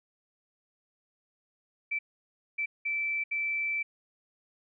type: tone bursts at uneven times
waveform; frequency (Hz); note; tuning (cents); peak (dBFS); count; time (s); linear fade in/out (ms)
sine; 2326; D7; -17; -28; 4; 1.91-1.99 / 2.58-2.66 / 2.85-3.24 / 3.31-3.83; 10
effects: none